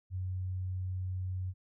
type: tone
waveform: sine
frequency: 92.5 Hz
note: F#2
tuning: in tune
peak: -33 dBFS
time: 0.1-1.54 s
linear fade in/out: 50 ms
effects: none